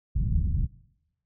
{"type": "low-pass noise", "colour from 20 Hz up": "pink", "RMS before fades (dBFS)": -25, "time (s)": [0.15, 0.67], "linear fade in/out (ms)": 10, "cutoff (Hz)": 150, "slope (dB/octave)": 24, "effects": ["noise-tail reverb RT60 0.9 s tail -21 dB re dry"]}